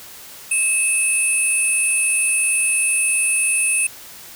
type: tone cluster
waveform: sine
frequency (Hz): 2603 / 8960 / 10660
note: E7 / C#9 / E9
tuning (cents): -22 / +18 / +18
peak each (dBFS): -20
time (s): 0.51-3.87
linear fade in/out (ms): 5
effects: white hiss -39 dBFS RMS until 4.35 s